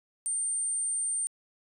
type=tone; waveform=sine; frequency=8870 Hz; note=C#9; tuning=in tune; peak=-26 dBFS; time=0.26-1.27 s; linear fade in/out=0 ms; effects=tanh soft clip ceiling -25 dBFS